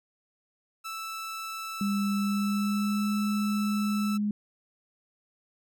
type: tone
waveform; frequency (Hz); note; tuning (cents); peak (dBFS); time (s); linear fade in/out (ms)
sawtooth; 1319; E6; +1; -31; 0.84-4.18; 20
type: tone with pitch glide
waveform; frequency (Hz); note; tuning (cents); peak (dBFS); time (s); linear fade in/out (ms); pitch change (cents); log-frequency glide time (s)
sine; 201.7 to 208.1; G3 to G#3; +50 to +4; -25; 1.81-4.31; 2; +54; 2.17-3.12
effects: none